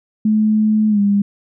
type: tone with pitch glide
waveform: sine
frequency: 215.1 to 201.9 Hz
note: A3 to G#3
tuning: -39 to -49 cents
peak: -11 dBFS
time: 0.25-1.22 s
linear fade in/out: 5 ms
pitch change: -110 cents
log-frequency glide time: 0.89-1 s
effects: none

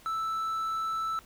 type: tone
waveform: triangle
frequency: 1318.5 Hz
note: E6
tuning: in tune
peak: -27 dBFS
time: 0.06-1.19 s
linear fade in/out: 0 ms
effects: pink hiss -56 dBFS RMS until 1.25 s

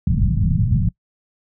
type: low-pass noise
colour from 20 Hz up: white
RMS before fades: -17 dBFS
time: 0.07-0.89 s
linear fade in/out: 5 ms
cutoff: 190 Hz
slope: 48 dB/octave
effects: noise-tail reverb RT60 0.1 s tail -23 dB re dry

